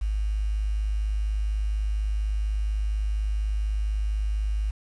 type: tone with quantisation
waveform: sine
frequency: 52.1 Hz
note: G#1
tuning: 6 cents sharp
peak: -23 dBFS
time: 0.01-4.71 s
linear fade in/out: 10 ms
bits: 8
effects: resampled to 24000 Hz